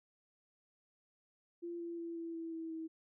sine tone with pitch steps, 343.3 / 339.7 / 336.2 / 332.8 / 329.3 / 325.9 / 322.5 Hz, F4 / F4 / E4 / E4 / E4 / E4 / E4, -30 / -48 / +34 / +17 / -2 / -20 / -38 cents, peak -40 dBFS, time 1.62-2.88 s, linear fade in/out 20 ms, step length 180 ms, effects none

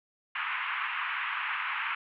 pink band-pass noise, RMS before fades -33 dBFS, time 0.35-1.95 s, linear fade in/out 5 ms, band 1000 to 2800 Hz, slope 48 dB/octave, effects none

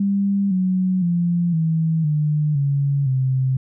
sine tone with pitch steps, 198.7 / 185.39 / 172.98 / 161.39 / 150.59 / 140.5 / 131.09 Hz, G3 / F#3 / F3 / E3 / D3 / C#3 / C3, +24 / +4 / -16 / -36 / +44 / +24 / +4 cents, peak -16 dBFS, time 0-3.57 s, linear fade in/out 5 ms, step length 510 ms, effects none

